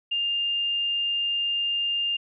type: tone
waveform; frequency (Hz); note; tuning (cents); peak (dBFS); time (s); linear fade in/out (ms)
sine; 2806; F7; +8; -23; 0.11-2.17; 10
effects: none